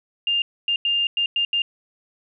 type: tone bursts at uneven times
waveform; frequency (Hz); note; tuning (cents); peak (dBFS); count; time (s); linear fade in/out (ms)
sine; 2805; F7; +7; -18; 6; 0.27-0.42 / 0.68-0.76 / 0.85-1.07 / 1.17-1.26 / 1.36-1.45 / 1.53-1.62; 2
effects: none